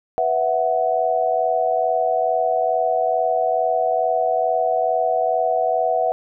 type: chord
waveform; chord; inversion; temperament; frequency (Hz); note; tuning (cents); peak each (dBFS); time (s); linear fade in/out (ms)
sine; B suspended fourth; none; just; 493.9 / 658.5 / 740.8; B4 / E5 / F#5; 0 / -2 / +2; -24 / -20 / -20; 0.18-6.12; 0
effects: none